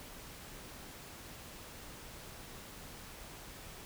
silence, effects pink hiss -50 dBFS RMS until 3.85 s

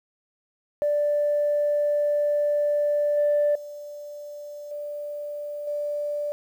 sine tone with level steps, 587.3 Hz, D5, in tune, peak -19 / -17 / -35 / -30 / -25 dBFS, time 0.82-6.32 s, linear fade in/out 0 ms, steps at 3.17 / 3.55 / 4.71 / 5.67 s, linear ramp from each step 5 ms, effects tanh soft clip ceiling -15 dBFS + 9-bit

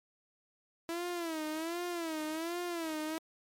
sawtooth tone with vibrato, 329.6 Hz, E4, in tune, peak -31 dBFS, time 0.89-3.18 s, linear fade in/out 0 ms, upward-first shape sine, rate 1.3 Hz, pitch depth 120 cents each way, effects MP3 64 kbps

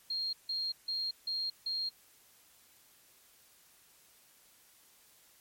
sine tone bursts, 4227 Hz, C8, 17 cents sharp, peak -32 dBFS, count 5, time 0.1-1.89 s, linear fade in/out 5 ms, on 230 ms, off 160 ms, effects white hiss -63 dBFS RMS until 5.4 s + MP3 64 kbps

